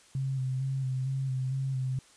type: tone with vibrato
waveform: sine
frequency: 132.1 Hz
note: C3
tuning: 17 cents sharp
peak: -28 dBFS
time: 0.15-1.99 s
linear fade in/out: 2 ms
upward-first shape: square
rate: 2.2 Hz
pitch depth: 28 cents each way
effects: white hiss -58 dBFS RMS until 2.16 s + resampled to 22050 Hz